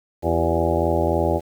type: harmonic tone with a mistuned harmonic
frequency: 83.4 Hz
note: E2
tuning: 21 cents sharp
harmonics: 1 / 2 / 3 / 4 / 5 / 6 / 7 / 8 / 9 / 10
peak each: -24 / -29 / -30 / -25 / -26 / -27 / -24 / -30 / -29 / -28 dBFS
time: 0.22-1.41 s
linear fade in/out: 50 ms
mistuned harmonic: 5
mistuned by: -79 cents
effects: 8-bit